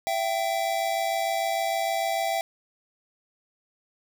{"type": "tone pair together", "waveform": "square", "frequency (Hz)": [670, 776.6], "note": ["E5", "G5"], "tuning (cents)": [28, -16], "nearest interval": "minor third", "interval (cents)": 256, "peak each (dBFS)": -28, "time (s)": [0.07, 2.41], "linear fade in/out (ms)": 0, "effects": []}